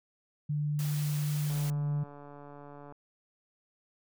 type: tone with pitch glide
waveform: sine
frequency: 148.2 to 147.26 Hz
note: D3 to D3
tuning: +16 to +5 cents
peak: -28 dBFS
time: 0.49-2.04 s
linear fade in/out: 10 ms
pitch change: -11 cents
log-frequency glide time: 1.52-1.74 s
type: high-pass noise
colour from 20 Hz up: white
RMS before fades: -43 dBFS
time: 0.79-1.7 s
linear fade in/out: 0 ms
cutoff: 140 Hz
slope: 48 dB/octave
type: click train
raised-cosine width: 1 ms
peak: -35 dBFS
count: 206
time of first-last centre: 1.5-2.924 s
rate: 144 Hz
effects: none